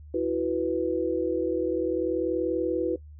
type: chord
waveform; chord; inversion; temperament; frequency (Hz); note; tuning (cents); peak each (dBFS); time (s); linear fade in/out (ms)
sine; E suspended second; none; equal; 329.6 / 370 / 493.9; E4 / F#4 / B4; 0 / 0 / 0; -28; 0.14-2.96; 5
effects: noise-tail reverb RT60 0.1 s tail -19 dB re dry + added 75 Hz sine -43 dBFS peak until 3.19 s